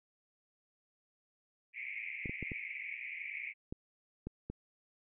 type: band-pass noise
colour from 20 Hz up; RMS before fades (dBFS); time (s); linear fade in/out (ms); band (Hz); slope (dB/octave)
white; -43; 1.73-3.54; 50; 2100 to 2400; 96
type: clicks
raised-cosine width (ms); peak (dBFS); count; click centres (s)
3; -27; 7; 2.258 / 2.295 / 2.427 / 2.518 / 3.725 / 4.27 / 4.5
effects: none